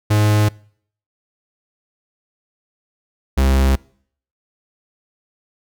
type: tone pair in turn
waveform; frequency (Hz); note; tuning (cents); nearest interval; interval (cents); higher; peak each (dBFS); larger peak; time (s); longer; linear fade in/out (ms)
45% pulse; 105.5 / 66.78; G#2 / C2; +28 / +36; minor sixth; 792; first; -12; neither; 0.1-0.49 / 3.37-3.76; neither; 10
effects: noise-tail reverb RT60 0.6 s tail -25 dB re dry